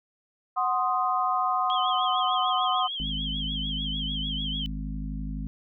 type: chord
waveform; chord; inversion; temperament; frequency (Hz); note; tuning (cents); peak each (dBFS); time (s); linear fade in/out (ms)
sine; C diminished; second; equal; 740 / 1046.5 / 1244.5; Gb5 / C6 / Eb6; 0 / 0 / 0; -27; 0.56-2.88; 20
type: tone with vibrato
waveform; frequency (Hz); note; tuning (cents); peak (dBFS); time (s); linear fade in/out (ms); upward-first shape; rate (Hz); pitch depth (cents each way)
sine; 3183; G7; +26; -30; 1.7-4.66; 0; triangle; 6.7; 110
type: harmonic tone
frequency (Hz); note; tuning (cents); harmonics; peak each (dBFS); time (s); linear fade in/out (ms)
51.91; G#1; 0; 1 / 3 / 4 / 5; -32 / -37 / -38 / -39; 3-5.47; 0
effects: none